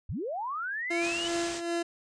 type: linear sweep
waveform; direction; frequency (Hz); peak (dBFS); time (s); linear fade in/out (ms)
sine; up; 52.6 to 3025; -31; 0.09-1.28; 5
type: tone with tremolo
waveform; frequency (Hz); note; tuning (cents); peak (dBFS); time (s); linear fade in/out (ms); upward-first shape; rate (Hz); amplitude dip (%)
30% pulse; 340.5; F4; -44; -25; 0.9-1.83; 10; sine; 2.6; 60
type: low-pass noise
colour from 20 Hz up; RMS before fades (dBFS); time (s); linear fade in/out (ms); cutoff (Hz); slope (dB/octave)
white; -39; 1-1.62; 50; 8300; 48
effects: resampled to 22050 Hz